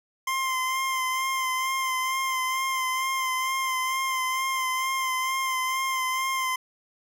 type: tone with vibrato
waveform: 25% pulse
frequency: 1046.5 Hz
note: C6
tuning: in tune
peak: -21 dBFS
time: 0.27-6.56 s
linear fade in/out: 5 ms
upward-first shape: sine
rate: 2.2 Hz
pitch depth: 27 cents each way
effects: none